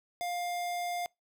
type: tone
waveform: square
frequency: 704 Hz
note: F5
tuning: 14 cents sharp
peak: -33 dBFS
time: 0.21-1.06 s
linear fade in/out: 0 ms
effects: noise-tail reverb RT60 0.2 s tail -26 dB re dry